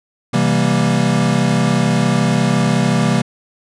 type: chord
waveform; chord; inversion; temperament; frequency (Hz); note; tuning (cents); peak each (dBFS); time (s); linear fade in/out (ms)
square; C dominant seventh; none; equal with one note detuned; 130.81 / 164.81 / 196 / 235.9; C3 / E3 / G3 / Bb3; 0 / 0 / 0 / +21; -19; 0.33-3.22; 10
effects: resampled to 22050 Hz